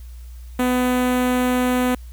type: tone with notch filter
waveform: sawtooth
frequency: 250.4 Hz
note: B3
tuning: 24 cents sharp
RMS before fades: -19 dBFS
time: 0.59-1.95 s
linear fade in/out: 5 ms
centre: 5000 Hz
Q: 1.1
effects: added 60 Hz sine -34 dBFS peak until 2.12 s + white hiss -54 dBFS RMS until 2.12 s